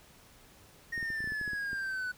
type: linear sweep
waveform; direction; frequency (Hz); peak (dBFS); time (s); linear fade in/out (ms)
triangle; down; 1864.7 to 1480; -31; 0.92-2.12; 10
type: clicks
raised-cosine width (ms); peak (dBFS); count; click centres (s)
3; -32; 11; 0.978 / 1.028 / 1.103 / 1.205 / 1.242 / 1.275 / 1.321 / 1.413 / 1.478 / 1.533 / 1.731
effects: pink hiss -58 dBFS RMS until 2.17 s